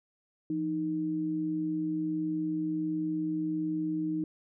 sine tone pair together, 170 / 311.4 Hz, F3 / D#4, -46 / +2 cents, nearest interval minor seventh, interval 1048 cents, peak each -37 / -29 dBFS, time 0.5-4.24 s, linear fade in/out 2 ms, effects none

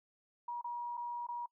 sine tone with dropouts, 957 Hz, A#5, 45 cents sharp, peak -37 dBFS, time 0.48-1.46 s, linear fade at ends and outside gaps 5 ms, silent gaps 0.614-0.643 / 0.971-0.975 / 1.268-1.286 s, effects noise-tail reverb RT60 0.1 s tail -24 dB re dry

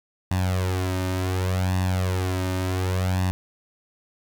sawtooth tone with flanger, 92.5 Hz, F#2, in tune, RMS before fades -24 dBFS, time 0.31-3.31 s, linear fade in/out 0 ms, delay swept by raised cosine 1.1 to 3.3 ms, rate 0.68 Hz, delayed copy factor +0.75, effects none

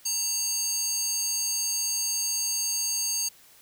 square tone with high-pass filter, 922 Hz, A#5, 19 cents flat, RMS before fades -28 dBFS, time 0.05-3.29 s, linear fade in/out 10 ms, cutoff 5700 Hz, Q 6.4, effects white hiss -55 dBFS RMS until 3.61 s

